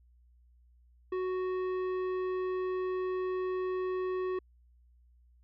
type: tone with tanh clipping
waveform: sine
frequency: 370 Hz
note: F#4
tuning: in tune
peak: -32 dBFS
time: 1.12-4.39 s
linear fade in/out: 5 ms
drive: 12 dB
effects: added 60 Hz sine -59 dBFS peak until 5.43 s + MP3 96 kbps